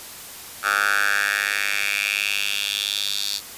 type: tone with high-pass filter sweep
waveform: 10% pulse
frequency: 101.4 Hz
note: G#2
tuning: 41 cents flat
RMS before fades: -23 dBFS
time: 0.62-3.41 s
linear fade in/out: 50 ms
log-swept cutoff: 1300 to 4300 Hz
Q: 4
effects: white hiss -38 dBFS RMS until 3.57 s + resampled to 32000 Hz